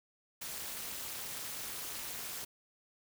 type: noise with amplitude modulation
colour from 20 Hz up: white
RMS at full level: -38 dBFS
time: 0.41-2.45 s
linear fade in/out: 10 ms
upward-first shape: sine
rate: 274 Hz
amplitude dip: 90%
effects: none